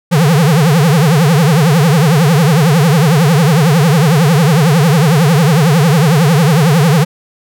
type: tone with vibrato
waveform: square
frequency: 155.7 Hz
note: D#3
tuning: 2 cents sharp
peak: -7 dBFS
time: 0.11-7.05 s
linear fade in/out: 20 ms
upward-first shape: triangle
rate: 11 Hz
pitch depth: 280 cents each way
effects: none